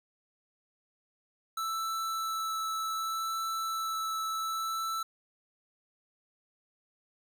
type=tone with vibrato; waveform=square; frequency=1318.5 Hz; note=E6; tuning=in tune; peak=-32 dBFS; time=1.57-5.03 s; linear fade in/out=5 ms; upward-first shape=sine; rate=0.66 Hz; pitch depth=8 cents each way; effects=10-bit